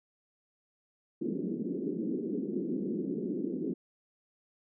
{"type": "band-pass noise", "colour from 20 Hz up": "white", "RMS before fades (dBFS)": -34, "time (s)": [1.21, 3.74], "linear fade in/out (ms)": 10, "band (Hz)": [180, 390], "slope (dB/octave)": 48, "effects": []}